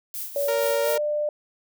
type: noise with tremolo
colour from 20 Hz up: violet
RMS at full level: -31 dBFS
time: 0.14-0.96 s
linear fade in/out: 0 ms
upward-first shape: sine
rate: 4.2 Hz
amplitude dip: 65%
type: tone with pitch glide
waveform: sine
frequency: 567 to 596.2 Hz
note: C#5 to D5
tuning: +39 to +26 cents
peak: -22 dBFS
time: 0.36-1.29 s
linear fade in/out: 2 ms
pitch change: +87 cents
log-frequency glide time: 0.82-0.89 s
type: tone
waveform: sawtooth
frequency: 466.2 Hz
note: A#4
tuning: in tune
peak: -21 dBFS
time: 0.48-0.98 s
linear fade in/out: 5 ms
effects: none